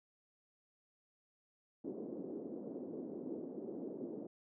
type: band-pass noise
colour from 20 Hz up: pink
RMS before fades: -45 dBFS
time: 1.84-4.27 s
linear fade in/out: 5 ms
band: 250 to 430 Hz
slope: 24 dB/octave
effects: none